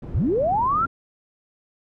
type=low-pass noise; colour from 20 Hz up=white; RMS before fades=-34 dBFS; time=0.02-0.87 s; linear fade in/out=5 ms; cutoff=230 Hz; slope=12 dB/octave
type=linear sweep; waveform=sine; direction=up; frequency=40.38 to 1400 Hz; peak=-18 dBFS; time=0.14-0.86 s; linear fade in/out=10 ms
effects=none